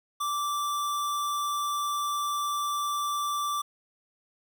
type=tone; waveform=square; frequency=1169 Hz; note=D6; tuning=8 cents flat; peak=-28 dBFS; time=0.2-3.62 s; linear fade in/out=10 ms; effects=10-bit